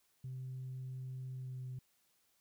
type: tone with pitch glide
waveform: sine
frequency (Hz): 129.5 to 128.01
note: C3 to C3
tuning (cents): -17 to -37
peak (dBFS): -40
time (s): 0.24-1.79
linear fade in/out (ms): 5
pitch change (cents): -20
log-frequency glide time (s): 1.36-1.64
effects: tanh soft clip ceiling -38 dBFS + white hiss -75 dBFS RMS until 2.4 s